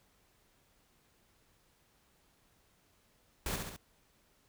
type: noise with echo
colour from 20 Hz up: pink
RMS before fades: -36 dBFS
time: 3.46-3.56 s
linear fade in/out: 2 ms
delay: 68 ms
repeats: 3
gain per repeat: -4 dB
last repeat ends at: 3.764 s
effects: pink hiss -70 dBFS RMS until 4.48 s